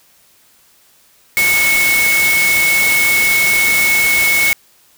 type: tone in noise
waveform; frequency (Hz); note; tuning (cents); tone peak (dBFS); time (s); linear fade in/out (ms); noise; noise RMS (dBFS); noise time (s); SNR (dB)
sine; 2200; C#7; -14; -11; 1.37-4.53; 0; white; -18; 1.37-4.53; +4
effects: white hiss -51 dBFS RMS until 4.97 s